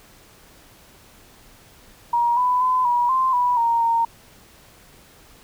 sine tone with pitch steps, 948 / 996 / 1015 / 965 / 1042 / 981 / 930 / 923 Hz, A#5 / B5 / B5 / B5 / C6 / B5 / A#5 / A#5, +29 / +14 / +47 / -40 / -7 / -12 / -4 / -17 cents, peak -16 dBFS, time 2.13-4.05 s, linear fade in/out 5 ms, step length 240 ms, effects pink hiss -50 dBFS RMS until 5.43 s

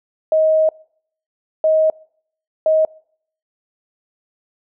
sine tone bursts at uneven times, 630 Hz, D#5, 21 cents sharp, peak -11 dBFS, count 3, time 0.32-0.69 / 1.64-1.9 / 2.66-2.85 s, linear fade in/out 2 ms, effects noise-tail reverb RT60 0.6 s tail -25 dB re dry

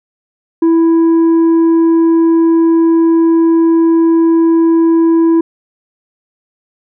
sine tone with tanh clipping, 330 Hz, E4, 2 cents sharp, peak -7 dBFS, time 0.62-5.41 s, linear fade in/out 5 ms, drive 4 dB, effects none

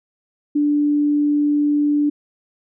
sine tone, 293.3 Hz, D4, 2 cents flat, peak -14 dBFS, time 0.55-2.1 s, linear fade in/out 10 ms, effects none

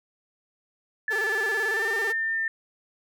sine tone with pitch glide, 1733 to 1801.4 Hz, A6 to A6, -27 to +40 cents, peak -24 dBFS, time 1.08-2.48 s, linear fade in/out 2 ms, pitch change +67 cents, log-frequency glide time 1.69-1.86 s
sawtooth tone with vibrato, 422.3 Hz, G#4, 29 cents sharp, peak -26 dBFS, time 1.1-2.13 s, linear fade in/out 20 ms, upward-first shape square, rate 18 Hz, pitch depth 110 cents each way
effects none

